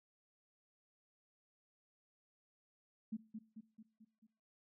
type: tone with echo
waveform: sine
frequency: 219.6 Hz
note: A3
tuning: 3 cents flat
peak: -38 dBFS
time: 3.12-3.17 s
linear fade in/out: 10 ms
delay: 220 ms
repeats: 5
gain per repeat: -5 dB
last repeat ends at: 4.27 s
effects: noise-tail reverb RT60 0.4 s tail -19 dB re dry